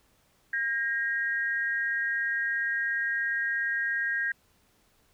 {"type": "tone pair together", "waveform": "sine", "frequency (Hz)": [1615, 1877.9], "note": ["G#6", "A#6"], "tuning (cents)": [-49, 12], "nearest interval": "minor third", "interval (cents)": 261, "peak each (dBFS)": [-28, -30], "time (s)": [0.53, 4.32], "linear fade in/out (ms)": 5, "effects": ["pink hiss -66 dBFS RMS until 5.13 s"]}